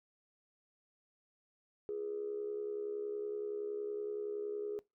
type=tone with amplitude modulation; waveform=sine; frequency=415.3 Hz; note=G#4; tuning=in tune; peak=-33 dBFS; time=1.89-4.79 s; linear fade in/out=0 ms; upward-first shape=sine; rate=70.7 Hz; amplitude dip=65%; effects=noise-tail reverb RT60 0.2 s tail -22 dB re dry + tanh soft clip ceiling -29 dBFS